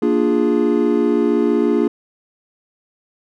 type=chord; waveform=triangle; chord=Bb dominant seventh; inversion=none; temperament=equal; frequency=233.1 / 293.7 / 349.2 / 415.3 Hz; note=Bb3 / D4 / F4 / Ab4; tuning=0 / 0 / 0 / 0 cents; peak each=-17 dBFS; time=0.02-1.88 s; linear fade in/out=5 ms; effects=none